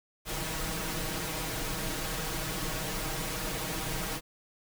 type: noise with comb filter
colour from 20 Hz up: pink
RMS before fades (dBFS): -34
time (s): 0.25-4.21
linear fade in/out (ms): 50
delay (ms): 6.3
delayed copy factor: +0.85
effects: none